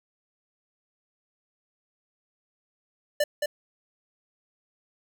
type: tone with echo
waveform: square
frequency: 591 Hz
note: D5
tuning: 11 cents sharp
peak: -21 dBFS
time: 3.2-3.24 s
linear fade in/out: 5 ms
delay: 220 ms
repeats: 1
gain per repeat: -4 dB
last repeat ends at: 3.46 s
effects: none